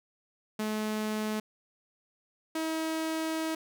sawtooth tone pair in turn, 214.9 / 320 Hz, A3 / D#4, -41 / +49 cents, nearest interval perfect fifth, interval 690 cents, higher second, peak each -26 dBFS, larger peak neither, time 0.59-1.4 / 2.55-3.55 s, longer second, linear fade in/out 5 ms, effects none

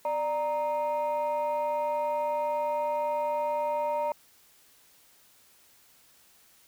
sine tone pair together, 593 / 930.8 Hz, D5 / A#5, +17 / -3 cents, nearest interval minor sixth, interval 780 cents, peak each -27 dBFS, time 0.05-4.12 s, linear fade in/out 2 ms, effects tanh soft clip ceiling -23 dBFS + white hiss -60 dBFS RMS until 6.67 s

